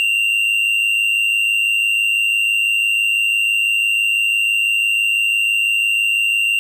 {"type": "tone pair together", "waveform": "triangle", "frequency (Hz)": [2670, 2776], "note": ["E7", "F7"], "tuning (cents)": [22, -11], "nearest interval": "minor second", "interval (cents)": 67, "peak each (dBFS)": [-21, -13], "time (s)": [0, 6.59], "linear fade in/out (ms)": 0, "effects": []}